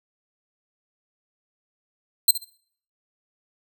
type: tone with echo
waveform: 10% pulse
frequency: 4125 Hz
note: C8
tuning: 25 cents flat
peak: -5 dBFS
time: 2.28-2.31 s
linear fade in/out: 5 ms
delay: 68 ms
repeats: 2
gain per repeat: -14 dB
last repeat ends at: 2.446 s
effects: noise-tail reverb RT60 0.6 s tail -23 dB re dry